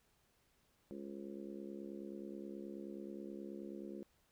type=harmonic tone with a mistuned harmonic; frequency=69.4 Hz; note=C#2; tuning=3 cents sharp; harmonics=3 / 4 / 5 / 6 / 7 / 8; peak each=-49 / -53 / -49 / -56 / -58 / -58 dBFS; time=0.91-4.03 s; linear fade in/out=0 ms; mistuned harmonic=8; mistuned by=-50 cents; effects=pink hiss -75 dBFS RMS until 4.31 s